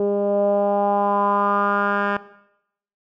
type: tone with low-pass filter sweep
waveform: 10% pulse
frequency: 202.3 Hz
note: G#3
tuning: 45 cents flat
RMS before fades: -20 dBFS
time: 0-2.17 s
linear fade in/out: 2 ms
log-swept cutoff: 460 to 1800 Hz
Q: 4.2
effects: noise-tail reverb RT60 0.8 s tail -17 dB re dry